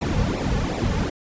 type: noise with flanger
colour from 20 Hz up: brown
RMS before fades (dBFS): -23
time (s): 0.01-1.1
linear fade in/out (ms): 10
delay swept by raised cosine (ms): 0.62 to 3.12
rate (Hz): 2.7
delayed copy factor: -1
effects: resampled to 16000 Hz